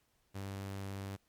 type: tone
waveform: sawtooth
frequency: 98 Hz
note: G2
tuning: in tune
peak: -36 dBFS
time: 0.34-1.17 s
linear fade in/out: 20 ms
effects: pink hiss -75 dBFS RMS until 1.28 s + MP3 96 kbps